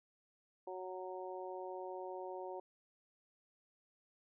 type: harmonic tone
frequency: 185 Hz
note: F#3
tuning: in tune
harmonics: 2 / 3 / 4 / 5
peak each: -46 / -48 / -49 / -50 dBFS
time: 0.67-2.6 s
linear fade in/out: 5 ms
effects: none